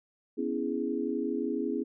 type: chord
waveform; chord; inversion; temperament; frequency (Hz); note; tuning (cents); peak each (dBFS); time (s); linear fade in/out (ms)
sine; C# minor seventh; third; equal with one note detuned; 246.9 / 278.5 / 329.6 / 415.3; B3 / C#4 / E4 / G#4; 0 / +8 / 0 / 0; -34; 0.37-1.84; 20
effects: none